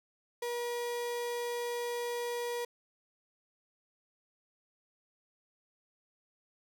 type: tone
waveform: 35% pulse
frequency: 479.4 Hz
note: A#4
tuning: 48 cents sharp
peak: -32 dBFS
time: 0.42-2.65 s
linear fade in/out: 5 ms
effects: none